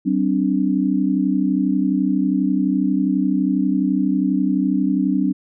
sine chord, G suspended fourth, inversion none, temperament equal with one note detuned, 191.08 / 261.6 / 293.7 Hz, G3 / C4 / D4, -44 / 0 / 0 cents, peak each -20 dBFS, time 0.05-5.33 s, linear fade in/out 20 ms, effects none

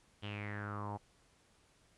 sawtooth tone with low-pass filter sweep, 103.4 Hz, G#2, 7 cents flat, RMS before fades -42 dBFS, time 0.22-0.98 s, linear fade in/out 20 ms, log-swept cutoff 3200 to 820 Hz, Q 7, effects pink hiss -69 dBFS RMS until 1.97 s + resampled to 24000 Hz

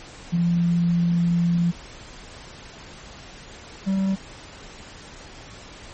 sine / triangle tone pair in turn, 171.8 / 192.84 Hz, F3 / G3, -28 / -28 cents, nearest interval major second, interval 200 cents, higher second, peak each -17 dBFS, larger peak neither, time 0.32-1.72 / 3.86-4.16 s, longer first, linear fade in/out 20 ms, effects pink hiss -42 dBFS RMS until 5.93 s + MP3 32 kbps

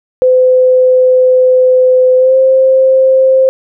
sine tone with pitch glide, 510 to 525.6 Hz, C5 to C5, -44 to +8 cents, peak -4 dBFS, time 0.22-3.49 s, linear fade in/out 0 ms, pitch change +52 cents, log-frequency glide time 2.17-2.36 s, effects none

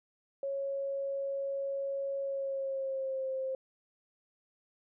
sine tone with pitch glide, 551 to 527.6 Hz, C#5 to C5, -11 to +14 cents, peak -32 dBFS, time 0.43-3.55 s, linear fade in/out 2 ms, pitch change -75 cents, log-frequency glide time 2.22-3.29 s, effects none

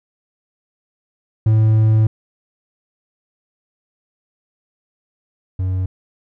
triangle tone pair in turn, 109.5 / 92.98 Hz, A2 / F#2, -8 / +9 cents, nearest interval minor third, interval 283 cents, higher first, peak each -8 / -15 dBFS, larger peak first, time 1.46-2.07 / 5.59-5.86 s, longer first, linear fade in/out 5 ms, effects none

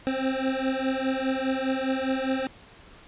25% pulse beating tone pair, 261.6 / 266.5 Hz, C4 / C4, 0 / +32 cents, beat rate 4.9 Hz, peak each -24 dBFS, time 0.07-2.47 s, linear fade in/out 0 ms, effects pink hiss -50 dBFS RMS until 3.07 s + resampled to 8000 Hz

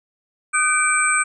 sine tone cluster, 1235 / 1515 / 2336 / 8180 Hz, D#6 / F#6 / D7 / C9, -13 / +40 / -10 / -40 cents, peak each -21 dBFS, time 0.53-1.24 s, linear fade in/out 20 ms, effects none

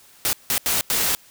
white noise bursts at uneven times, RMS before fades -21 dBFS, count 4, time 0.25-0.33 / 0.5-0.58 / 0.66-0.81 / 0.9-1.15 s, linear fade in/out 0 ms, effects white hiss -51 dBFS RMS until 1.3 s

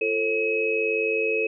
sine tone cluster, 343 / 442 / 540 / 2555 Hz, F4 / A4 / C#5 / D#7, -31 / +8 / -45 / +45 cents, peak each -33 / -24 / -32 / -25 dBFS, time 0.01-1.47 s, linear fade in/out 5 ms, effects none

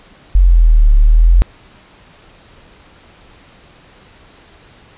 sine exponential two-way sweep, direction down then up, 46 to 35.78 to 45.14 Hz, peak -4 dBFS, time 0.35-1.42 s, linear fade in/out 0 ms, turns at 0.95 s, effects pink hiss -44 dBFS RMS until 4.97 s + resampled to 8000 Hz

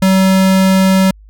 square tone, 190 Hz, F#3, 46 cents sharp, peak -8 dBFS, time 0.02-1.11 s, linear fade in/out 5 ms, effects added 51 Hz sine -37 dBFS peak until 1.29 s

